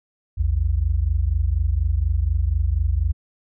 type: tone pair together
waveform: sine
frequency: 58.27 / 82.41 Hz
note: A#1 / E2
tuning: 0 / 0 cents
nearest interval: tritone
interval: 600 cents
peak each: -20 / -20 dBFS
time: 0.37-3.13 s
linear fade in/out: 20 ms
effects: none